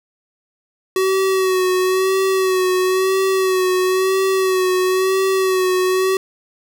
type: tone with vibrato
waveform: square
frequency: 375.8 Hz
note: F#4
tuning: 27 cents sharp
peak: -15 dBFS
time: 0.96-6.17 s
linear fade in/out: 2 ms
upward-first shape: sine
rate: 0.99 Hz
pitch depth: 34 cents each way
effects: none